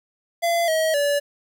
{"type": "tone with pitch steps", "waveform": "square", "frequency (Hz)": [681, 637, 575], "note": ["F5", "D#5", "D5"], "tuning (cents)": [-44, 41, -37], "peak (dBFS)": -19, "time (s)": [0.42, 1.2], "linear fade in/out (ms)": 20, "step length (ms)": 260, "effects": ["9-bit"]}